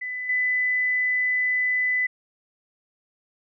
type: tone with level steps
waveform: sine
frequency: 2001 Hz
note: B6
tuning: 22 cents sharp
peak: -28 / -20 dBFS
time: 0.01-2.07 s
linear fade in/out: 10 ms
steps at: 0.29 s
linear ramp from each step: 5 ms
effects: none